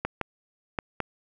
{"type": "clicks", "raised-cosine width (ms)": 0.5, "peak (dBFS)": -12, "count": 4, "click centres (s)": [0.05, 0.213, 0.788, 1.003], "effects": []}